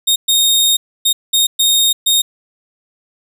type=tone bursts at uneven times; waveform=sawtooth; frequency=3704 Hz; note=A#7; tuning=12 cents flat; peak=-7 dBFS; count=6; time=0.07-0.16 / 0.28-0.77 / 1.05-1.13 / 1.33-1.47 / 1.59-1.93 / 2.06-2.22 s; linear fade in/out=10 ms; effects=none